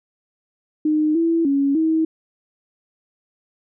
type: tone with pitch steps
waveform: sine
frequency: 306.5 / 331.6 / 278.6 / 319.9 Hz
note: D#4 / E4 / C#4 / D#4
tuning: -26 / +10 / +9 / +48 cents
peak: -15 dBFS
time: 0.85-2.05 s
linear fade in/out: 5 ms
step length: 300 ms
effects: none